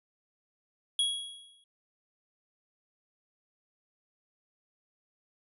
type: tone with exponential decay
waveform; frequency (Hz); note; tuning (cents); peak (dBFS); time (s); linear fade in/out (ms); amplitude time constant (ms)
square; 3322; G#7; 0; -24; 0.99-1.64; 2; 140
effects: resampled to 32000 Hz